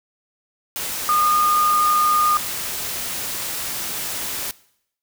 sine tone in noise, 1221 Hz, D#6, 33 cents flat, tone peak -15 dBFS, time 1.09-2.37 s, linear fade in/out 0 ms, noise white, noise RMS -27 dBFS, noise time 0.76-4.51 s, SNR +9 dB, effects noise-tail reverb RT60 0.7 s tail -20 dB re dry

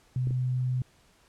sine tone, 126.9 Hz, B2, 47 cents sharp, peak -25 dBFS, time 0.16-0.82 s, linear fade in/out 2 ms
clicks, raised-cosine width 3 ms, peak -26 dBFS, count 2, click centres 0.272 / 0.308 s
effects pink hiss -62 dBFS RMS until 1.28 s + low-pass 10000 Hz 12 dB/octave

